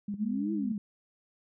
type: tone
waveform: sine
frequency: 205.2 Hz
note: G#3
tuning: 21 cents flat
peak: -31 dBFS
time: 0.08-0.72 s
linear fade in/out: 5 ms
type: exponential two-way sweep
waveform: sine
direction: up then down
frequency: 196 to 335.1 to 196 Hz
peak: -31 dBFS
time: 0.14-0.78 s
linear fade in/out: 2 ms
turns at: 0.53 s
effects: none